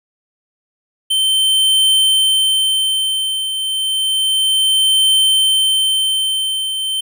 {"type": "tone with tremolo", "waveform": "square", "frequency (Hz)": 3100, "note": "G7", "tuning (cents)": -20, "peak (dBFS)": -10, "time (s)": [1.1, 7.01], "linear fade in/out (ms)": 10, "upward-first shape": "triangle", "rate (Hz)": 0.31, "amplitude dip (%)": 65, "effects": []}